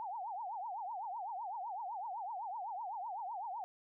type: tone with vibrato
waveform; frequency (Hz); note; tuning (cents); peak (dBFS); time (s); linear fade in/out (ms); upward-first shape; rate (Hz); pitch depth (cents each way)
sine; 826; G#5; -10; -39; 0-3.64; 0; triangle; 7.9; 290
effects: none